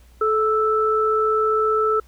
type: tone pair together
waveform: sine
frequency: 433.7 / 1318.5 Hz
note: A4 / E6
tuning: -25 / 0 cents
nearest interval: octave + perfect fifth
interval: 1925 cents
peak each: -19 dBFS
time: 0.21-2 s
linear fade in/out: 5 ms
effects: added 60 Hz sine -47 dBFS peak until 2.07 s + pink hiss -57 dBFS RMS until 2.07 s